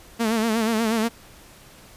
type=tone with vibrato; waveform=sawtooth; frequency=224 Hz; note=A3; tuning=31 cents sharp; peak=-16 dBFS; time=0.19-1.09 s; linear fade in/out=20 ms; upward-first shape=sine; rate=8.3 Hz; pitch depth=74 cents each way; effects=pink hiss -48 dBFS RMS until 1.96 s + resampled to 32000 Hz